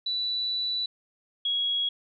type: tone pair in turn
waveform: sine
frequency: 3959 / 3319 Hz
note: B7 / G#7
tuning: +3 / -2 cents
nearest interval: minor third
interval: 305 cents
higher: first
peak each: -26 / -24 dBFS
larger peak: second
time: 0.06-0.86 / 1.45-1.89 s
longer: first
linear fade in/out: 5 ms
effects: none